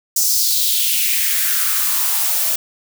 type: noise with high-pass filter sweep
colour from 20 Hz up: blue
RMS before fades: -17 dBFS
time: 0.16-2.56 s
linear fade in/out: 5 ms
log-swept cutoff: 6100 to 540 Hz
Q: 2.8
effects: none